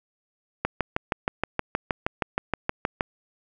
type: click train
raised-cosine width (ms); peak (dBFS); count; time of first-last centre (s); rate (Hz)
0.5; -8; 16; 0.65-3.008; 6.36
effects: none